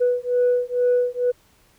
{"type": "beating tone pair", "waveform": "sine", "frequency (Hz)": [491.1, 493.3], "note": ["B4", "B4"], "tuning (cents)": [-10, -2], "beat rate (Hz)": 2.2, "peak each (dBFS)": -19, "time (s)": [0, 1.32], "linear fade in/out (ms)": 20, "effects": ["tanh soft clip ceiling -12 dBFS", "pink hiss -58 dBFS RMS until 1.78 s"]}